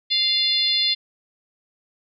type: harmonic tone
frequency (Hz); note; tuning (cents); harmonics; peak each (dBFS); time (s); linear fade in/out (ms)
698.5; F5; 0; 3 / 4 / 5 / 6 / 7; -30 / -31 / -21 / -21 / -29; 0.1-0.95; 20
effects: none